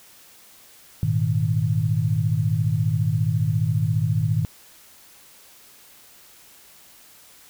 sine chord, Ab suspended second, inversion none, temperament equal with one note detuned, 103.83 / 118.44 / 155.56 Hz, Ab2 / Bb2 / Eb3, 0 / +28 / 0 cents, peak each -23 dBFS, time 1.03-4.45 s, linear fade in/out 0 ms, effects white hiss -50 dBFS RMS until 7.49 s

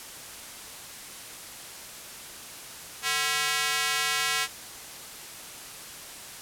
square tone with high-pass filter, 149.3 Hz, D3, 29 cents sharp, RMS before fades -27 dBFS, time 3.02-4.48 s, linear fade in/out 50 ms, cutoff 1800 Hz, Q 0.87, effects white hiss -42 dBFS RMS until 6.41 s + low-pass 12000 Hz 12 dB/octave

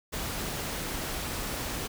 pink noise, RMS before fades -34 dBFS, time 0.12-1.88 s, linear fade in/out 20 ms, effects none

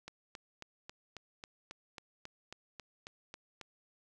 click train, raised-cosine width 0.2 ms, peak -28 dBFS, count 14, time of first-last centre 0.08-3.613 s, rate 3.68 Hz, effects none

